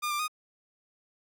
sawtooth tone with pitch steps, 1208 / 1184 / 1238 Hz, D6 / D6 / D#6, +48 / +14 / -9 cents, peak -25 dBFS, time 0.02-0.281 s, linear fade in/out 20 ms, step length 87 ms, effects none

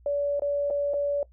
sine tone with dropouts, 573 Hz, D5, 43 cents flat, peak -23 dBFS, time 0.06-1.23 s, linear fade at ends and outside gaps 2 ms, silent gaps 0.396-0.42 / 0.702-0.707 / 0.936-0.94 s, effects noise-tail reverb RT60 0.1 s tail -19 dB re dry + added 60 Hz sine -52 dBFS peak until 1.32 s

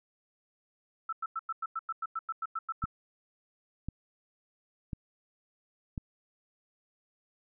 sine tone bursts, 1321 Hz, E6, 3 cents sharp, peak -31 dBFS, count 14, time 1.09-2.856 s, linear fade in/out 5 ms, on 37 ms, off 96 ms
click train, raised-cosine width 5 ms, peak -23 dBFS, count 4, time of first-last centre 2.84-5.978 s, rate 0.956 Hz
effects none

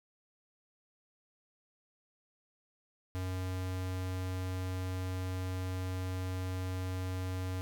square tone, 92.5 Hz, F#2, in tune, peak -35 dBFS, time 3.15-7.61 s, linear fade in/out 0 ms, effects 12-bit

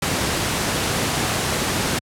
pink noise, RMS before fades -21 dBFS, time 0.02-1.99 s, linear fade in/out 5 ms, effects high-pass 80 Hz 12 dB/octave + low-pass 11000 Hz 12 dB/octave

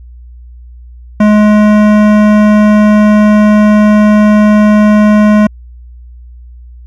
sine tone with hard clipping, 210.8 Hz, G#3, 26 cents sharp, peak -5 dBFS, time 1.2-5.47 s, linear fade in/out 5 ms, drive 16 dB, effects added 60 Hz sine -29 dBFS peak until 6.86 s

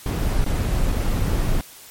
brown noise with dropouts, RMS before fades -20 dBFS, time 0.06-1.61 s, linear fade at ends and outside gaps 1 ms, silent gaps 0.443-0.463 / 0.919-0.924 s, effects white hiss -43 dBFS RMS until 1.9 s + MP3 64 kbps

